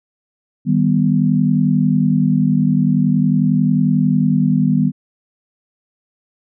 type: chord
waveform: sine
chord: Eb augmented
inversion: none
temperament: equal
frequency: 155.56 / 196 / 246.9 Hz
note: Eb3 / G3 / B3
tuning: 0 / 0 / 0 cents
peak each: -16 dBFS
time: 0.65-4.92 s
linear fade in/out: 50 ms
effects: none